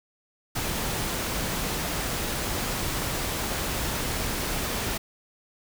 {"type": "noise", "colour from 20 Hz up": "pink", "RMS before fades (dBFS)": -29, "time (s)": [0.55, 4.98], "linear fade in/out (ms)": 10, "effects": []}